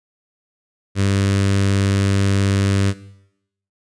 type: tone with notch filter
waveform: sawtooth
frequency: 98.5 Hz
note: G2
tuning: 9 cents sharp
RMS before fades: -17 dBFS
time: 0.95-2.94 s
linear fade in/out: 50 ms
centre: 800 Hz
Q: 1.1
effects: noise-tail reverb RT60 0.8 s tail -17 dB re dry + resampled to 22050 Hz